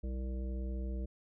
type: harmonic tone with a mistuned harmonic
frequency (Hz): 65.41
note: C2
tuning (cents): 0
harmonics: 1 / 3 / 5 / 7 / 9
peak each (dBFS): -35 / -45 / -49 / -52 / -54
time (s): 0.03-1.06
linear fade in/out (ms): 10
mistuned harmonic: 1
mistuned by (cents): -130
effects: none